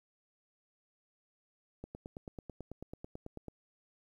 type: click train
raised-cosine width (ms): 2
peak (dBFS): -30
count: 16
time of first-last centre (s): 1.84-3.483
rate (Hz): 9.13
effects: 11-bit